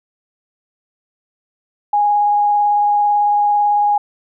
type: tone with vibrato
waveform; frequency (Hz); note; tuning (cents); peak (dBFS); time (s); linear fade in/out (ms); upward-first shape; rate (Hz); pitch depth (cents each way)
sine; 826; G#5; -10; -11; 1.93-3.98; 5; sine; 18; 10
effects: none